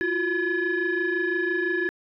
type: tone cluster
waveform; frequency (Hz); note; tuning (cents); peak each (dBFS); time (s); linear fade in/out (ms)
sine; 338.9 / 364.8 / 1705; E4 / F#4 / G#6; +48 / -24 / +45; -27 / -26 / -24; 0.01-1.89; 0
effects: tanh soft clip ceiling -18 dBFS

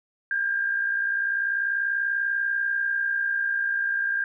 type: tone pair together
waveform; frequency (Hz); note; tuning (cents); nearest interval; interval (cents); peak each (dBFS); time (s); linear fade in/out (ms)
sine; 1599.7 / 1660; G6 / G#6; +35 / -1; minor second; 64; -23 / -32; 0.31-4.24; 2
effects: none

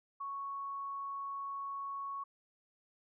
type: tone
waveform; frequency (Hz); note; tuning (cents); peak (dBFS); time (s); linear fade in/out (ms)
sine; 1108.7; C#6; 0; -38; 0.2-2.24; 10
effects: none

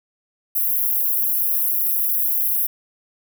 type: high-pass noise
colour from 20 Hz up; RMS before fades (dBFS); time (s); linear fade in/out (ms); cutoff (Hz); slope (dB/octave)
white; -20; 0.55-2.67; 10; 11000; 96
effects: none

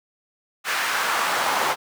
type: noise with high-pass filter sweep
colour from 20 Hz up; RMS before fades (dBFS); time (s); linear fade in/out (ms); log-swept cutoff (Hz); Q
brown; -23; 0.64-1.76; 50; 1500 to 810; 1.5
effects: none

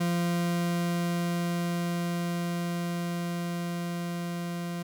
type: tone with level ramp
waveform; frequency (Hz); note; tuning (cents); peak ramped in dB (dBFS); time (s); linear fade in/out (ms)
40% pulse; 172.8; F3; -18; -24 to -31; 0-4.83; 10
effects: none

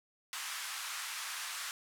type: band-pass noise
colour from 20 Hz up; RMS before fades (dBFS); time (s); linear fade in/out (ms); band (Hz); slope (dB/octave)
pink; -41; 0.33-1.71; 0; 1100 to 12000; 24
effects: none

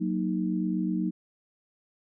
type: chord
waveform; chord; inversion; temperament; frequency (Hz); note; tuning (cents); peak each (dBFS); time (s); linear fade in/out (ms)
sine; D# minor; first; equal; 185 / 233.1 / 311.1; F#3 / A#3 / D#4; 0 / 0 / 0; -28 / -32 / -30; 0-1.11; 20
effects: none

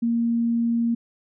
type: tone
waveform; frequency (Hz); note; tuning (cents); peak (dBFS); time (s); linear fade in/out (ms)
sine; 233.1; A#3; 0; -19; 0.02-0.95; 10
effects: none

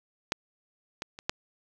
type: clicks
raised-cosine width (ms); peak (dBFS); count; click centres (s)
0.2; -9 / -17 / -25 / -9; 4; 0.321 / 1.021 / 1.189 / 1.295
effects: none

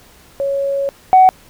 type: tone pair in turn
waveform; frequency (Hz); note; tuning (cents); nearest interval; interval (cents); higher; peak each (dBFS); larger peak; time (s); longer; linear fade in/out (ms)
sine; 554.4 / 749.4; C#5 / F#5; 0 / +22; perfect fourth; 522; second; -15 / -3; second; 0.4-0.89 / 1.13-1.29; first; 0
effects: tanh soft clip ceiling -1 dBFS + pink hiss -46 dBFS RMS until 1.49 s

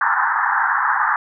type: band-pass noise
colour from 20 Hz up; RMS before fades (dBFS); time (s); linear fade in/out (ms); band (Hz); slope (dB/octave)
pink; -18; 0.01-1.16; 2; 820 to 1800; 96
effects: none

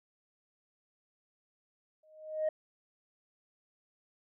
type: tone with exponential growth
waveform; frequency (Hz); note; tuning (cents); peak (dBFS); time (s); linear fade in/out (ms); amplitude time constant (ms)
sine; 622.3; D#5; 0; -24; 2.03-2.49; 5; 99
effects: tanh soft clip ceiling -25 dBFS

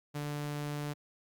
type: tone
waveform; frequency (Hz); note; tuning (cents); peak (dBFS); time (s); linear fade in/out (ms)
sawtooth; 146.83; D3; 0; -31; 0.14-0.94; 20
effects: Opus 48 kbps

